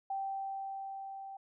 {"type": "tone with level ramp", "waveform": "sine", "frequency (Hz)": 780, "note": "G5", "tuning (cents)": -9, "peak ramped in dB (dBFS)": [-33, -43], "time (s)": [0.1, 1.37], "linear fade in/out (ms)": 5, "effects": []}